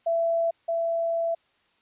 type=tone pair in turn; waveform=sine; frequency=668 / 668 Hz; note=E5 / E5; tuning=+23 / +23 cents; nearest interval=unison; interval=0 cents; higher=neither; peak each=-21 / -23 dBFS; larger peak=first; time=0.06-0.51 / 0.68-1.35 s; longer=second; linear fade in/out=10 ms; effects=white hiss -66 dBFS RMS until 1.81 s + resampled to 8000 Hz